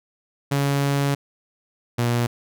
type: tone pair in turn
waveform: sawtooth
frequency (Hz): 140.6 / 119.57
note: C#3 / A#2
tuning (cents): +25 / +44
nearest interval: minor third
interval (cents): 281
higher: first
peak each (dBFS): -15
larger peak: neither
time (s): 0.51-1.15 / 1.98-2.27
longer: first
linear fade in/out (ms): 10
effects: none